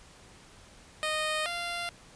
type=tone pair in turn; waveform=10% pulse; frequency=618 / 693.7 Hz; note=D#5 / F5; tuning=-12 / -12 cents; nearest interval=major second; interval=200 cents; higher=second; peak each=-20 / -24 dBFS; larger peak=first; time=1.03-1.46 / 1.46-1.89 s; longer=neither; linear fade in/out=0 ms; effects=pink hiss -54 dBFS RMS until 2.15 s + resampled to 22050 Hz